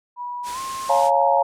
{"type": "tone with pitch glide", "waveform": "sine", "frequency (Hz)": [975, 1063.2], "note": ["B5", "C6"], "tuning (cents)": [-23, 27], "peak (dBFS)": -27, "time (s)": [0.16, 1.03], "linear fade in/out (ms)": 50, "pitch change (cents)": 150, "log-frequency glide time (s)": [0.53, 0.58]}
{"type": "low-pass noise", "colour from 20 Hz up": "white", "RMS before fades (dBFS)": -37, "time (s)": [0.43, 1.11], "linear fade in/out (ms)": 50, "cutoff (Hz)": 9600, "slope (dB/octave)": 24}
{"type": "chord", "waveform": "sine", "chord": "Bb minor seventh", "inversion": "first", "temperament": "equal with one note detuned", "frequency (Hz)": [554.4, 698.5, 849.5, 932.3], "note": ["Db5", "F5", "Ab5", "Bb5"], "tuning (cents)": [0, 0, 39, 0], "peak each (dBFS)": -20, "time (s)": [0.89, 1.43], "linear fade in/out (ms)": 10}
{"effects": []}